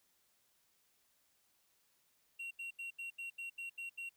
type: tone bursts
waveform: triangle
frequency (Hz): 2742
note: F7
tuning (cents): -32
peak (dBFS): -40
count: 9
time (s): 2.39-4.094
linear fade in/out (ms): 10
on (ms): 120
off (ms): 78
effects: white hiss -75 dBFS RMS until 4.16 s